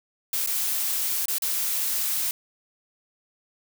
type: noise with dropouts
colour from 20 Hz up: blue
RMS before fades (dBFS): -26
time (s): 0.33-2.31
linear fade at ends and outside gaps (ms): 2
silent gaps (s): 0.463-0.472 / 1.257-1.282 / 1.383-1.421
effects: none